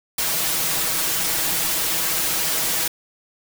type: noise with comb filter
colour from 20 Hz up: white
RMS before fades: -22 dBFS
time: 0.18-2.88 s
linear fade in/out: 5 ms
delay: 6.2 ms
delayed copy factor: +0.9
effects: none